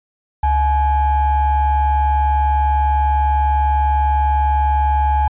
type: ring-modulated tone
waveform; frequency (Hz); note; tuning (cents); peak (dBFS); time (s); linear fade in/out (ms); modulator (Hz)
triangle; 390; G4; -9; -7; 0.43-5.28; 5; 460
effects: tanh soft clip ceiling -3 dBFS + resampled to 8000 Hz